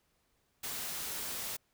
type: noise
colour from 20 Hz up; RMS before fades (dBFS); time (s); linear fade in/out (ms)
white; -39; 0.63-1.57; 10
effects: pink hiss -75 dBFS RMS until 1.73 s